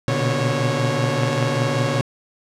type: tone cluster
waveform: sawtooth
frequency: 119.2 / 124.4 / 145.2 / 550 Hz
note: A#2 / B2 / D3 / C#5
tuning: +39 / +13 / -19 / -14 cents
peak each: -20 dBFS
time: 0.08-2.01 s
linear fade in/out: 0 ms
effects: low-pass 7000 Hz 12 dB/octave